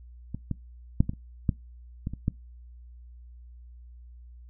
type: clicks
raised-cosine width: 5 ms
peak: -20 / -16 / -7 / -16 / -30 / -10 / -18 / -23 / -12 dBFS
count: 9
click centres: 0.346 / 0.513 / 1.005 / 1.094 / 1.135 / 1.492 / 2.071 / 2.136 / 2.281 s
effects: noise-tail reverb RT60 0.2 s tail -22 dB re dry + added 60 Hz sine -45 dBFS peak until 4.49 s